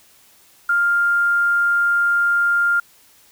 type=tone with quantisation; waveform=sine; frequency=1400 Hz; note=F6; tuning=4 cents sharp; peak=-14 dBFS; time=0.69-2.8 s; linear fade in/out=5 ms; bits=7; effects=white hiss -52 dBFS RMS until 3.31 s